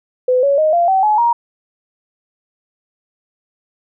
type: tone with pitch steps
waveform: sine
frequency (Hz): 505 / 560.3 / 621.7 / 689.9 / 765.4 / 849.3 / 942.4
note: B4 / C#5 / D#5 / F5 / G5 / G#5 / A#5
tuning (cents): +39 / +18 / -2 / -21 / -42 / +39 / +19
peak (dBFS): -10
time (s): 0.28-1.33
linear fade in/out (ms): 5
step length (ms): 150
effects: none